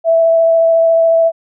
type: tone with vibrato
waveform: sine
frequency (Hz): 659.3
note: E5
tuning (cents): 0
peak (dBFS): -7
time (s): 0.04-1.32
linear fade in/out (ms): 50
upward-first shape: sine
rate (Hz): 14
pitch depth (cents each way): 9
effects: none